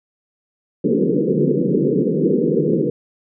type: band-pass noise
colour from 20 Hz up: white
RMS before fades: -17 dBFS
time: 0.84-2.9 s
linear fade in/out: 5 ms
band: 140 to 490 Hz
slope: 96 dB/octave
effects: none